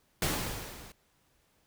pink noise with level ramp, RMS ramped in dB -28 to -51 dBFS, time 0.22-0.92 s, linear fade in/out 2 ms, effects pink hiss -70 dBFS RMS until 1.66 s

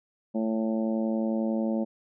harmonic tone, 111.1 Hz, A2, 17 cents sharp, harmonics 2 / 3 / 4 / 5 / 6 / 7 / 8, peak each -26 / -33 / -41 / -33 / -41 / -45 / -47 dBFS, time 0.34-1.85 s, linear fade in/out 20 ms, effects none

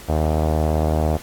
sawtooth tone with low-pass filter, 77.78 Hz, D#2, in tune, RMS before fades -19 dBFS, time 0.08-1.18 s, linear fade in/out 20 ms, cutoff 680 Hz, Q 3.1, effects pink hiss -40 dBFS RMS until 1.22 s + AAC 64 kbps

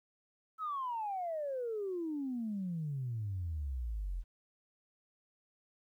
sine exponential sweep, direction down, 1318.5 to 40.76 Hz, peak -34 dBFS, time 0.58-4.24 s, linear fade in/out 50 ms, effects tanh soft clip ceiling -30 dBFS + 12-bit

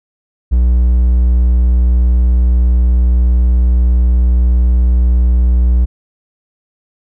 triangle tone, 60.8 Hz, B1, 26 cents flat, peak -5 dBFS, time 0.51-5.86 s, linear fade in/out 20 ms, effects none

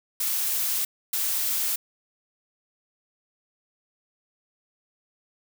blue noise bursts at uneven times, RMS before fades -26 dBFS, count 2, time 0.2-0.85 / 1.13-1.76 s, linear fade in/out 5 ms, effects none

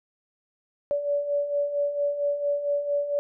sine beating tone pair, 572 / 576.4 Hz, D5 / D5, -46 / -33 cents, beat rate 4.4 Hz, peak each -31 / -24 dBFS, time 0.91-3.19 s, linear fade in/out 0 ms, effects none

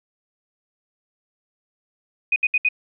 sine tone bursts, 2489 Hz, D#7, in tune, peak -15 dBFS, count 4, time 2.32-2.688 s, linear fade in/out 5 ms, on 41 ms, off 68 ms, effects none

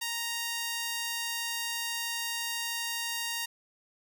sawtooth tone with high-pass filter, 932.3 Hz, A#5, in tune, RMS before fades -34 dBFS, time 0.01-3.46 s, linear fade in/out 10 ms, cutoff 2100 Hz, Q 0.59, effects none

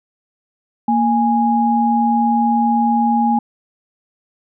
sine tone pair together, 232.3 / 828 Hz, A#3 / G#5, -6 / -5 cents, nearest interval octave + minor seventh, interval 2201 cents, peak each -15 dBFS, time 0.88-3.39 s, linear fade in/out 5 ms, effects none

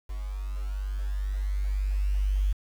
sine tone with level ramp, 49 Hz, G1, in tune, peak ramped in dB -31 to -21 dBFS, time 0.09-2.53 s, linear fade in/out 10 ms, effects 8-bit

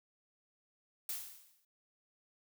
blue noise with exponential decay, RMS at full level -37 dBFS, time 1.09-1.65 s, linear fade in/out 2 ms, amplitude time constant 120 ms, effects none

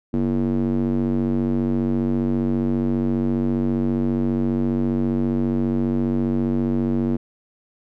square tone with band-pass filter, 47.41 Hz, F#1, 43 cents sharp, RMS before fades -21 dBFS, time 0.13-7.17 s, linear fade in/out 10 ms, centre 270 Hz, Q 3.2, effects none

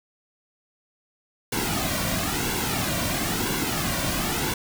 pink noise with flanger, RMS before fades -26 dBFS, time 1.52-4.54 s, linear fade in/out 5 ms, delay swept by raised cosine 1.6 to 2.37 ms, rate 1 Hz, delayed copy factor -0.65, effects none

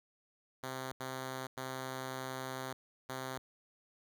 5% pulse tone bursts at uneven times, 130.81 Hz, C3, in tune, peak -28 dBFS, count 4, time 0.63-0.92 / 1-1.47 / 1.57-2.73 / 3.09-3.38 s, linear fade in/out 5 ms, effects none

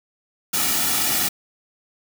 white noise with comb filter, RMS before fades -21 dBFS, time 0.53-1.29 s, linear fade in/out 10 ms, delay 1.9 ms, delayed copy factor -0.6, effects none

